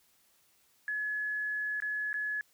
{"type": "tone with dropouts", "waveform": "sine", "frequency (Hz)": 1700, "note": "G#6", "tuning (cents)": 40, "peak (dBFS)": -31, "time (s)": [0.88, 2.41], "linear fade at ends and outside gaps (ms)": 1, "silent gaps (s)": [[1.802, 1.822], [2.13, 2.141]], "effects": ["white hiss -68 dBFS RMS until 2.53 s"]}